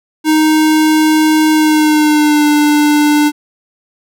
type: tone with pitch glide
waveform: square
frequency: 311.1 to 296.9 Hz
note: D#4 to D4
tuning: 0 to +19 cents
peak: -8 dBFS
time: 0.24-3.32 s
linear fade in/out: 50 ms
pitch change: -81 cents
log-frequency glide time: 1.52-2.48 s
effects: none